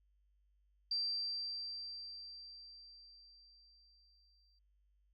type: tone with exponential decay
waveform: sine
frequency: 4699 Hz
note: D8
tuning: in tune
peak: -33 dBFS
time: 0.91-4.59 s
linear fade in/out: 5 ms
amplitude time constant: 800 ms
effects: added 50 Hz sine -70 dBFS peak until 5.13 s